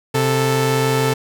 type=tone pair together; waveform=sawtooth; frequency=131.09 / 440 Hz; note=C3 / A4; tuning=+4 / 0 cents; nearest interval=octave + major sixth; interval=2096 cents; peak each=-14 dBFS; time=0.14-1.14 s; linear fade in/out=10 ms; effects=none